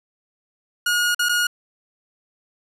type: tone with dropouts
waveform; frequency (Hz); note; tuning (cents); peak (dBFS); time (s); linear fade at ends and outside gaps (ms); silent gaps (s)
sawtooth; 1439; F#6; -49; -14; 0.86-1.47; 5; 1.147-1.192 / 1.288-1.292
effects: resampled to 32000 Hz + 9-bit